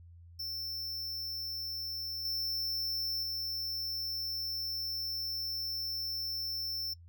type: tone with level steps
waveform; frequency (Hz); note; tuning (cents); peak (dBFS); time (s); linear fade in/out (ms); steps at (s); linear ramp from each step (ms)
square; 5360; E8; +28; -36 / -32 / -34; 0.39-6.94; 10; 2.25 / 3.23; 2
effects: noise-tail reverb RT60 0.1 s tail -25 dB re dry + added 85 Hz sine -51 dBFS peak until 7.08 s